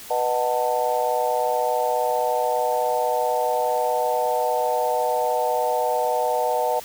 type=chord; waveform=sine; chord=B dominant seventh; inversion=none; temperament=just; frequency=493.9 / 617.4 / 740.8 / 889 Hz; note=B4 / D#5 / F#5 / A5; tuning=0 / -14 / +2 / +18 cents; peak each=-25 dBFS; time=0.1-6.8 s; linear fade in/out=10 ms; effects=white hiss -40 dBFS RMS until 6.84 s